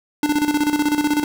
square tone with tremolo, 296.2 Hz, D4, 15 cents sharp, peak -15 dBFS, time 0.23-1.24 s, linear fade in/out 2 ms, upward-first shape square, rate 16 Hz, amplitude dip 65%, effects none

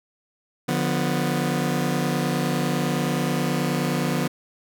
sawtooth chord, B diminished, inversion first, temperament just, 148.16 / 177.8 / 246.9 Hz, D3 / F3 / B3, +16 / +31 / 0 cents, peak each -22 dBFS, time 0.68-4.28 s, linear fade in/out 10 ms, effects none

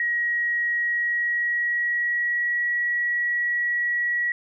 sine tone with pitch glide, 1900 to 1923.2 Hz, A#6 to B6, +33 to -46 cents, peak -21 dBFS, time 0-4.32 s, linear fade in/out 2 ms, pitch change +21 cents, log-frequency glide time 0.73-2.69 s, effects none

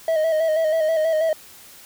triangle tone with vibrato, 636 Hz, D#5, 38 cents sharp, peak -15 dBFS, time 0.08-1.33 s, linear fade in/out 2 ms, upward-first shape square, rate 6.2 Hz, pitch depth 41 cents each way, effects white hiss -45 dBFS RMS until 1.85 s

